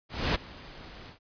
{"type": "noise with ADSR envelope", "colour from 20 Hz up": "pink", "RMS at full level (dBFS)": -25, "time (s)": [0.09, 1.19], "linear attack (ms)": 260, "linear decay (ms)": 15, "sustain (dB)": -21, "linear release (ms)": 110, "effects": ["resampled to 11025 Hz"]}